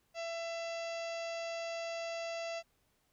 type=harmonic tone with a mistuned harmonic; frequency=669 Hz; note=E5; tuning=25 cents sharp; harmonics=1 / 2 / 3 / 4 / 5 / 6 / 7 / 8 / 9 / 10; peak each=-38 / -51 / -50 / -47 / -55 / -58 / -52 / -57 / -60 / -57 dBFS; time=0.14-2.63 s; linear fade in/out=50 ms; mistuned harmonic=6; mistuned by=-16 cents; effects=pink hiss -75 dBFS RMS until 3.12 s